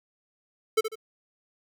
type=tone with echo; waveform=square; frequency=440 Hz; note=A4; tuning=in tune; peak=-19 dBFS; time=0.77-0.81 s; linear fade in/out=10 ms; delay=73 ms; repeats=2; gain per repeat=-9 dB; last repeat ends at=0.956 s; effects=none